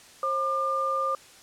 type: tone pair together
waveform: sine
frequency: 535 / 1200 Hz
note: C5 / D6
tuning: +38 / +37 cents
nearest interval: octave + major second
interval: 1399 cents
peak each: -30 / -25 dBFS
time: 0.23-1.15 s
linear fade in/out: 2 ms
effects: white hiss -51 dBFS RMS until 1.42 s + low-pass 9000 Hz 12 dB/octave